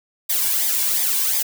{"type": "noise with flanger", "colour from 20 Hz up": "blue", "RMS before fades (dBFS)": -20, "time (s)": [0.29, 1.43], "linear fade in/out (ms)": 10, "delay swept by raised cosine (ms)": [0.7, 1.61], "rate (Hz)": 2.8, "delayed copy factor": -0.7, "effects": []}